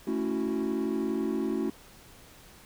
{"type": "chord", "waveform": "triangle", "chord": "F# minor seventh", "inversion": "first", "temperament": "equal", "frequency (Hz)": [220, 277.2, 329.6, 370], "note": ["A3", "C#4", "E4", "F#4"], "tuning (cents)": [0, 0, 0, 0], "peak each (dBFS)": -30, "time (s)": [0.07, 1.7], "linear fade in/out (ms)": 5, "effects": ["tanh soft clip ceiling -19 dBFS", "pink hiss -53 dBFS RMS until 2.65 s"]}